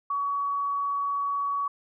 sine tone, 1129 Hz, C#6, 31 cents sharp, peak -25 dBFS, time 0.1-1.68 s, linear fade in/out 5 ms, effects none

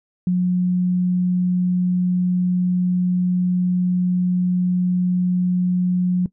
sine tone, 180.4 Hz, F#3, 44 cents flat, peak -15 dBFS, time 0.27-6.26 s, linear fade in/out 2 ms, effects noise-tail reverb RT60 0.1 s tail -19 dB re dry

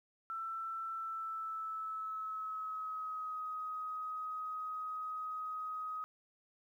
sine tone with pitch glide, 1334 to 1259.9 Hz, E6 to D#6, +20 to +21 cents, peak -38 dBFS, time 0.3-6.04 s, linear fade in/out 0 ms, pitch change -99 cents, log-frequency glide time 0.93-3.38 s, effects 12-bit

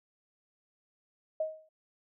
sine tone with exponential decay, 629 Hz, D#5, 19 cents sharp, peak -26 dBFS, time 1.4-1.69 s, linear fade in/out 5 ms, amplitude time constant 63 ms, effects none

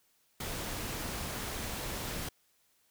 pink noise, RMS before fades -38 dBFS, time 0.4-2.29 s, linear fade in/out 5 ms, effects white hiss -71 dBFS RMS until 2.9 s

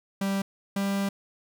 45% pulse tone pair in turn, 196 / 197.82 Hz, G3 / G3, 0 / +16 cents, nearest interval unison, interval 16 cents, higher second, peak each -25 dBFS, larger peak neither, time 0.21-0.42 / 0.76-1.09 s, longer second, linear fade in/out 5 ms, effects none

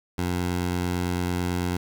15% pulse tone, 89 Hz, F2, 33 cents sharp, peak -18 dBFS, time 0.18-1.77 s, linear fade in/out 5 ms, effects 10-bit

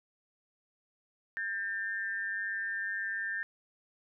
sine tone pair together, 1600.6 / 1799 Hz, G6 / A6, +36 / +38 cents, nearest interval major second, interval 202 cents, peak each -37 / -34 dBFS, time 1.37-3.43 s, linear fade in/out 0 ms, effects none

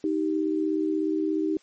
sine tone pair together, 312.9 / 389.6 Hz, D#4 / G4, +10 / -11 cents, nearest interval major third, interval 379 cents, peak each -24 / -28 dBFS, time 0.04-1.57 s, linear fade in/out 2 ms, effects white hiss -60 dBFS RMS until 1.62 s + MP3 32 kbps

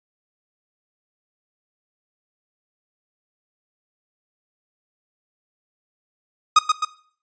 45% pulse tone with echo, 1246 Hz, D#6, 2 cents sharp, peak -9 dBFS, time 6.56-6.59 s, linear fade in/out 5 ms, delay 130 ms, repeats 2, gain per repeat -5 dB, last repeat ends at 6.85 s, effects noise-tail reverb RT60 0.5 s tail -17 dB re dry + resampled to 16000 Hz

